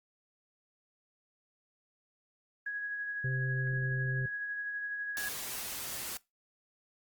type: tone with tremolo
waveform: sine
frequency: 1663 Hz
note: G#6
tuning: 2 cents sharp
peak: -33 dBFS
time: 2.66-5.29 s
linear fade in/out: 5 ms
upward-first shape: sine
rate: 12 Hz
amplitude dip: 30%
type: harmonic tone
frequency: 130 Hz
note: C3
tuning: 11 cents flat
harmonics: 1 / 3 / 4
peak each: -31 / -46 / -51 dBFS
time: 3.24-4.26 s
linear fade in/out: 5 ms
type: noise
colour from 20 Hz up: white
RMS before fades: -39 dBFS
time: 5.17-6.17 s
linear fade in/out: 0 ms
effects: noise-tail reverb RT60 0.2 s tail -21 dB re dry + Opus 24 kbps